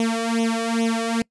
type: tone with flanger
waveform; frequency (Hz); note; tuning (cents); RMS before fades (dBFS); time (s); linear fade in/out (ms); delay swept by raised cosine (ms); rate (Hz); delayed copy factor
sawtooth; 228.5; A#3; -34; -22; 0-1.22; 2; 0.32 to 1.72; 2.4; +0.95
effects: noise-tail reverb RT60 0.1 s tail -25 dB re dry + resampled to 24000 Hz